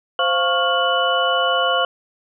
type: tone cluster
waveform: sine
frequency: 521 / 695 / 1104 / 1407 / 2973 Hz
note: C5 / F5 / C#6 / F6 / F#7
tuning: -7 / -9 / -7 / +12 / +8 cents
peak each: -22 dBFS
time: 0.19-1.85 s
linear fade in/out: 2 ms
effects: none